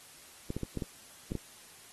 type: clicks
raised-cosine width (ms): 3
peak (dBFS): -21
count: 7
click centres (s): 0.504 / 0.566 / 0.633 / 0.773 / 0.822 / 1.319 / 1.353
effects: white hiss -54 dBFS RMS until 1.92 s + AAC 32 kbps